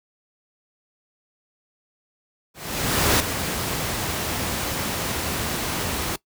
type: noise with ADSR envelope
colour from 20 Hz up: pink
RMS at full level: -17 dBFS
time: 2.54-6.16 s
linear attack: 660 ms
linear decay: 5 ms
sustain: -9 dB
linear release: 4 ms
effects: noise-tail reverb RT60 0.1 s tail -20 dB re dry + high-pass 60 Hz 12 dB/octave